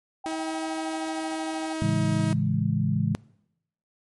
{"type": "tone with tremolo", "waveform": "sine", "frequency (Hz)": 784, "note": "G5", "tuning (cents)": 0, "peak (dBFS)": -31, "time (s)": [0.24, 1.73], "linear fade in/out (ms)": 5, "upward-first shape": "sine", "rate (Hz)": 13, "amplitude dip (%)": 90}
{"type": "tone with pitch glide", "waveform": "sawtooth", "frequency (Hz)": [320, 318], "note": ["D#4", "D#4"], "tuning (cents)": [49, 38], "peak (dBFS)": -25, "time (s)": [0.26, 2.33], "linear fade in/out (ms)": 0, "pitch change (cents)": -11, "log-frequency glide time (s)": [0.56, 2.07]}
{"type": "chord", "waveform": "sine", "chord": "A major seventh", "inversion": "none", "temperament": "equal", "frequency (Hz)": [110, 138.59, 164.81, 207.7], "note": ["A2", "C#3", "E3", "G#3"], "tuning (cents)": [0, 0, 0, 0], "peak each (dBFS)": -27, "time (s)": [1.82, 3.15], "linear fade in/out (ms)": 0}
{"effects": ["noise-tail reverb RT60 0.8 s tail -23 dB re dry", "MP3 48 kbps"]}